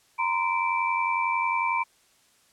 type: tone cluster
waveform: sine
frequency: 935 / 1026 / 2332 Hz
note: A#5 / C6 / D7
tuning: +5 / -34 / -13 cents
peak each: -27 / -27 / -28 dBFS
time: 0.18-1.84 s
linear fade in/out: 20 ms
effects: white hiss -62 dBFS RMS until 2.52 s + low-pass 10000 Hz 12 dB/octave